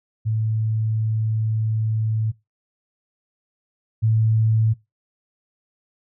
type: tone pair in turn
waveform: sine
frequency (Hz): 110 / 110.77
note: A2 / A2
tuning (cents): 0 / +12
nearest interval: unison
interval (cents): 12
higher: second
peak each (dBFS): -19 / -15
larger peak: second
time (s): 0.25-2.32 / 4.02-4.74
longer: first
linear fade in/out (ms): 20
effects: noise-tail reverb RT60 0.2 s tail -19 dB re dry